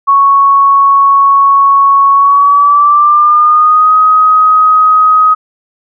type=tone with pitch glide; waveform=sine; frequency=1108.7 to 1258.9 Hz; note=C#6 to D#6; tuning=0 to +20 cents; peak=-3 dBFS; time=0.07-5.35 s; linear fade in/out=20 ms; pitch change=+220 cents; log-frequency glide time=2.13-3.95 s; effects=none